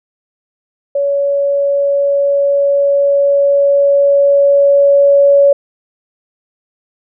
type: tone with level ramp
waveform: sine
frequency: 563 Hz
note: C#5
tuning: 27 cents sharp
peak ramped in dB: -11 to -4 dBFS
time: 0.95-5.53 s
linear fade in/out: 5 ms
effects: none